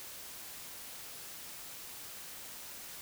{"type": "silence", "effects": ["white hiss -47 dBFS RMS until 3.01 s"]}